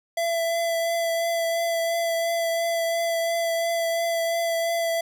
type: tone with vibrato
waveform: square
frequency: 670 Hz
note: E5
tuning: 28 cents sharp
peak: -23 dBFS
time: 0.17-5.01 s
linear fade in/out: 5 ms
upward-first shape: triangle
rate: 2.9 Hz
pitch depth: 18 cents each way
effects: none